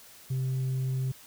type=tone; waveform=sine; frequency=130.81 Hz; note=C3; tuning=in tune; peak=-24 dBFS; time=0.3-1.12 s; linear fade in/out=10 ms; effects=tanh soft clip ceiling -26 dBFS + white hiss -52 dBFS RMS until 1.26 s